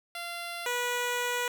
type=tone pair in turn; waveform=10% pulse; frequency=690 / 487.9 Hz; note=F5 / B4; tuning=-21 / -21 cents; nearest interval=tritone; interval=600 cents; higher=first; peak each=-27 / -20 dBFS; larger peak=second; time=0.15-0.66 / 0.66-1.48 s; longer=second; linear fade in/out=2 ms; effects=none